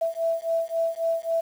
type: beating tone pair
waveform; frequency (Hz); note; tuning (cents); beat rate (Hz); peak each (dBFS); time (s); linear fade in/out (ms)
sine; 659.3 / 663; E5 / E5; 0 / +10; 3.7; -26; 0.01-1.41; 10
effects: 8-bit